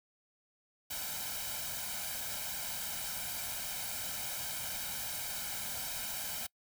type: noise with comb filter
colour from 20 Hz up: white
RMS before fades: -39 dBFS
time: 0.9-6.47 s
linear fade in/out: 10 ms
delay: 1.3 ms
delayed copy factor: +0.75
effects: noise-tail reverb RT60 0.1 s tail -25 dB re dry